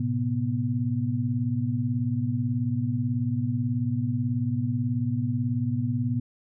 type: tone cluster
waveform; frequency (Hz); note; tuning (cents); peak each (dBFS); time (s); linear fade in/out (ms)
sine; 110.1 / 128.4 / 244.1; A2 / C3 / B3; +2 / -32 / -20; -28; 0-6.2; 5
effects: none